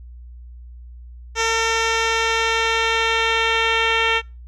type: tone with low-pass filter sweep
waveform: 10% pulse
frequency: 452.8 Hz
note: A4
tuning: 50 cents sharp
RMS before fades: -19 dBFS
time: 1.35-4.22 s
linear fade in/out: 50 ms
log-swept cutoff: 5400 to 3200 Hz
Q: 2.6
effects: noise-tail reverb RT60 0.3 s tail -26 dB re dry + added 60 Hz sine -36 dBFS peak until 4.47 s